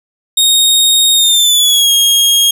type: tone with pitch glide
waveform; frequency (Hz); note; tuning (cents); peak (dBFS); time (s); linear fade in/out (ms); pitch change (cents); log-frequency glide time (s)
sawtooth; 3724 to 3261; A#7 to G#7; -2 to -32; -4; 0.37-2.51; 5; -230; 1.14-1.92
effects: none